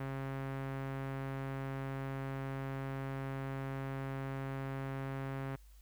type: tone with low-pass filter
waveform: sawtooth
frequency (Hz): 135.2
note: C#3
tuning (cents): -43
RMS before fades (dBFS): -40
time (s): 0-5.56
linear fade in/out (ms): 5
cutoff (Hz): 1900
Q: 1.2
effects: added 50 Hz sine -55 dBFS peak until 5.81 s + white hiss -69 dBFS RMS until 5.81 s

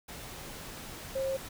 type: tone in noise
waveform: sine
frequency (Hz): 535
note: C5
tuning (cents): +38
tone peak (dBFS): -29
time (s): 1.15-1.37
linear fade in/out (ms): 10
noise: pink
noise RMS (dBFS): -44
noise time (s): 0.08-1.49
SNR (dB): +12
effects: none

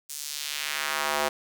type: tone with high-pass filter sweep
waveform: square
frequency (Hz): 73.42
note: D2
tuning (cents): 0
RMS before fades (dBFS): -30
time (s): 0.09-1.29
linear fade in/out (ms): 10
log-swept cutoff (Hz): 7500 to 600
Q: 1.1
effects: none

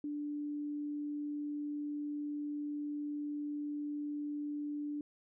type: tone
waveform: sine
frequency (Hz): 293.7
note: D4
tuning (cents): 0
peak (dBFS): -36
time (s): 0.04-5.01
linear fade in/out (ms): 2
effects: none

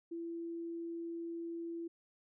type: tone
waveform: sine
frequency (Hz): 335.9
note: E4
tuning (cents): +33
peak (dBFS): -39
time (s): 0.11-1.88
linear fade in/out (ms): 10
effects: none

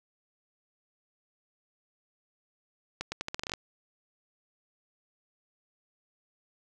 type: accelerating click train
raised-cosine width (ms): 0.2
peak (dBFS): -16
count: 11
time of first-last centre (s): 3.01-3.537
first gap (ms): 110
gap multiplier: 0.82
effects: none

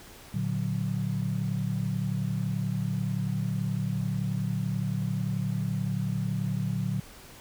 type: chord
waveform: sine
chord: Bb augmented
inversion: none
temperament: equal with one note detuned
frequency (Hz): 115.4 / 146.83 / 185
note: Bb2 / D3 / F#3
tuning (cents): -17 / 0 / 0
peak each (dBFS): -31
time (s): 0.34-7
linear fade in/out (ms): 5
effects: pink hiss -49 dBFS RMS until 7.4 s

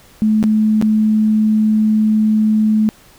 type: tone with dropouts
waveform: sine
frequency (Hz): 215.8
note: A3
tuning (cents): -33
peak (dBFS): -10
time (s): 0.22-2.89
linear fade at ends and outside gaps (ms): 0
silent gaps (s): 0.428-0.439 / 0.814-0.824
effects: pink hiss -46 dBFS RMS until 3.18 s

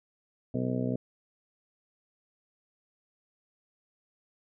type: harmonic tone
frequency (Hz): 62.8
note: B1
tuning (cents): +30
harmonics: 2 / 3 / 4 / 5 / 6 / 7 / 8 / 9 / 10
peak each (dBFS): -33 / -36 / -31 / -44 / -44 / -38 / -39 / -47 / -40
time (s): 0.54-0.96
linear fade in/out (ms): 5
effects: none

